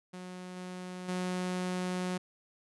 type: tone with level steps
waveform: sawtooth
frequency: 182.1 Hz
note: F#3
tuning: 27 cents flat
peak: -38 / -36 / -28 dBFS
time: 0.13-2.18 s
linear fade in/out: 10 ms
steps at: 0.56 / 1.08 s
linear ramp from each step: 10 ms
effects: resampled to 24000 Hz